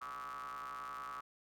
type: ring-modulated tone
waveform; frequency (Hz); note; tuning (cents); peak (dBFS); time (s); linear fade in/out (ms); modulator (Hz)
45% pulse; 65.7; C2; +8; -40; 0.01-1.21; 10; 1210
effects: none